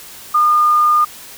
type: tone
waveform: sine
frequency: 1215 Hz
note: D#6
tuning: 42 cents flat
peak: -9 dBFS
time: 0.34-1.05 s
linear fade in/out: 10 ms
effects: white hiss -36 dBFS RMS until 1.37 s